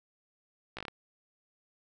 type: slowing click train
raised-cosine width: 0.3 ms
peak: -23 dBFS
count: 6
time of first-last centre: 0.77-0.882 s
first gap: 16 ms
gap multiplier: 1.17
effects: none